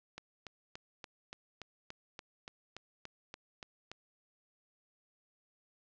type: click train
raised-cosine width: 0.2 ms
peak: -27 dBFS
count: 14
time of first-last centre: 0.18-3.916 s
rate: 3.48 Hz
effects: low-pass 6000 Hz 12 dB/octave